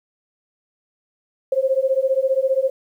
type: beating tone pair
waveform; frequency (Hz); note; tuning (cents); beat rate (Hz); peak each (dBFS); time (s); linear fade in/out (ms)
sine; 523 / 538; C5 / C5; -1 / +48; 15; -19; 1.52-2.7; 5
effects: 9-bit